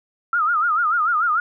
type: tone with vibrato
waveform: sine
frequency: 1318.5 Hz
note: E6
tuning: in tune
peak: -16 dBFS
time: 0.33-1.4 s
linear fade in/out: 2 ms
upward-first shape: sine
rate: 6.8 Hz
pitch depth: 150 cents each way
effects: none